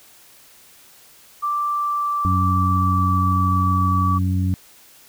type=tone with pitch glide; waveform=sine; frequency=1174.7 to 1147.2 Hz; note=D6 to D6; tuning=0 to -41 cents; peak=-19 dBFS; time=1.42-4.19 s; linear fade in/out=20 ms; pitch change=-41 cents; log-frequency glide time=1.67-3.97 s
type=harmonic tone; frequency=92.7 Hz; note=F#2; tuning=4 cents sharp; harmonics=1 / 2 / 3; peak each=-18 / -24 / -28 dBFS; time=2.25-4.54 s; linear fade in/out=0 ms
effects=white hiss -49 dBFS RMS until 5.08 s